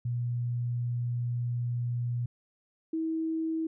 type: tone pair in turn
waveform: sine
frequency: 120.7 / 322.2 Hz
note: B2 / E4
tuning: -39 / -39 cents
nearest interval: octave + perfect fourth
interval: 1700 cents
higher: second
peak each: -28 dBFS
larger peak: neither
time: 0.05-2.26 / 2.93-3.67 s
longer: first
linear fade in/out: 5 ms
effects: none